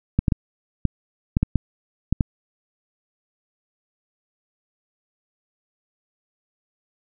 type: clicks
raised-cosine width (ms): 5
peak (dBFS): -5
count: 9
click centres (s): 0.19 / 0.282 / 0.322 / 0.853 / 1.369 / 1.43 / 1.557 / 2.126 / 2.208
effects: none